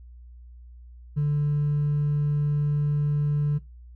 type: tone with hard clipping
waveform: triangle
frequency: 146.83 Hz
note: D3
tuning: in tune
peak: -20 dBFS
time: 1.16-3.59 s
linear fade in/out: 20 ms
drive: 2 dB
effects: noise-tail reverb RT60 0.2 s tail -20 dB re dry + added 60 Hz sine -43 dBFS peak until 3.95 s